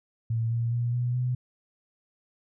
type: tone with pitch steps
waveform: sine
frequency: 114.1 / 116.77 / 119.5 / 122.29 / 125.15 Hz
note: A#2 / A#2 / A#2 / B2 / B2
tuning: -37 / +3 / +43 / -17 / +23 cents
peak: -24 dBFS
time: 0.3-1.35 s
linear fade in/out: 5 ms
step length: 210 ms
effects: none